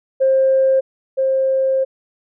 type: tone pair in turn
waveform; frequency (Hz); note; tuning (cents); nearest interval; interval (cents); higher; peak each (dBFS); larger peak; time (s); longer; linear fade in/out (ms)
sine; 531 / 531; C5 / C5; +25 / +25; unison; 0; neither; -10 / -13; first; 0.2-0.81 / 1.17-1.85; second; 20
effects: tanh soft clip ceiling -6 dBFS